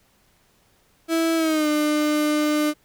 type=tone with pitch glide; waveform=35% pulse; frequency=328 to 300.8 Hz; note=E4 to D4; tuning=-9 to +42 cents; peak=-17 dBFS; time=1.08-2.74 s; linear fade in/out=50 ms; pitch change=-149 cents; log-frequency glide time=1.36-1.68 s; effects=pink hiss -61 dBFS RMS until 2.84 s